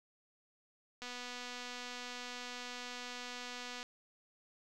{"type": "click train", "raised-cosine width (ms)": 0.2, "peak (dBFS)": -28, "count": 692, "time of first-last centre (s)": [1.02, 3.829], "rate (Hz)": 246, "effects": []}